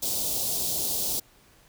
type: band-stop noise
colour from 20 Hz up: white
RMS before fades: -28 dBFS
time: 0.02-1.2 s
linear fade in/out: 10 ms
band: 750 to 3700 Hz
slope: 24 dB/octave
effects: pink hiss -58 dBFS RMS until 1.68 s